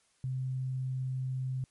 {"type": "tone", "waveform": "sine", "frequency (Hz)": 130, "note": "C3", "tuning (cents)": -11, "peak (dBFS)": -31, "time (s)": [0.24, 1.64], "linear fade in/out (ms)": 0, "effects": ["white hiss -70 dBFS RMS until 1.7 s", "MP3 48 kbps"]}